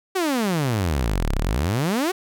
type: exponential two-way sweep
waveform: sawtooth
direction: down then up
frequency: 392 to 31.14 to 392 Hz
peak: -16 dBFS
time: 0.15-2.12 s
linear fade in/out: 10 ms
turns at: 1.35 s
effects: none